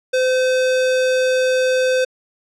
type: tone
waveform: square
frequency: 513 Hz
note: C5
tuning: 34 cents flat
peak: -15 dBFS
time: 0.13-2.05 s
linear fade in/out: 10 ms
effects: low-pass 7000 Hz 12 dB/octave